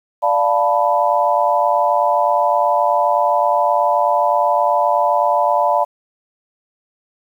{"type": "chord", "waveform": "sine", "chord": "B half-diminished seventh", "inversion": "first", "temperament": "equal", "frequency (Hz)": [587.3, 698.5, 880, 987.8], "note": ["D5", "F5", "A5", "B5"], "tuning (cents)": [0, 0, 0, 0], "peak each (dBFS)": -18, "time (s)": [0.22, 5.85], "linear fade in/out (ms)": 20, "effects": ["8-bit"]}